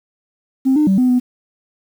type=tone with pitch steps; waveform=sine; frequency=264.5 / 302.3 / 192.7 / 252.6 / 248.9 Hz; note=C4 / D#4 / G3 / B3 / B3; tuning=+19 / -50 / -29 / +39 / +14 cents; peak=-9 dBFS; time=0.65-1.2 s; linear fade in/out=20 ms; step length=110 ms; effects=tanh soft clip ceiling -7 dBFS + 7-bit